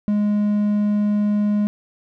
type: tone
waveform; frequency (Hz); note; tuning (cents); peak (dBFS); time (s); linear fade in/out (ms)
triangle; 207.7; G#3; 0; -14; 0.08-1.67; 0
effects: none